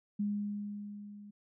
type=tone with level ramp; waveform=sine; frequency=205.6 Hz; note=G#3; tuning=17 cents flat; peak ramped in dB=-29 to -48 dBFS; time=0.19-1.31 s; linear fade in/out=10 ms; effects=none